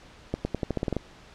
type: accelerating click train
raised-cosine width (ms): 2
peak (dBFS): -13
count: 10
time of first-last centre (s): 0.34-0.967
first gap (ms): 110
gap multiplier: 0.88
effects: pink hiss -51 dBFS RMS until 1.34 s + low-pass 5000 Hz 12 dB/octave